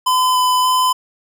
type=tone with pitch steps; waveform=square; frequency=1016 / 1007 / 1016 Hz; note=B5 / B5 / B5; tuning=+49 / +33 / +49 cents; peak=-13 dBFS; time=0.06-0.93 s; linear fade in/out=10 ms; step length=290 ms; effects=none